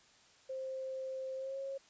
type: tone with pitch glide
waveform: sine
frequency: 526 to 543.6 Hz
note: C5 to C#5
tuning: +9 to -34 cents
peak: -38 dBFS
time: 0.49-1.78 s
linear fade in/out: 10 ms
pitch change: +57 cents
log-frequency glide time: 1.36-1.58 s
effects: white hiss -64 dBFS RMS until 1.89 s + resampled to 16000 Hz